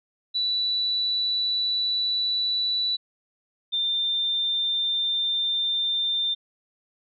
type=tone pair in turn; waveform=sine; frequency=3955 / 3590 Hz; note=B7 / A7; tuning=+2 / +34 cents; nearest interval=major second; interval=168 cents; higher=first; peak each=-22 dBFS; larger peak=neither; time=0.34-2.97 / 3.72-6.35 s; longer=neither; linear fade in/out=20 ms; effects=none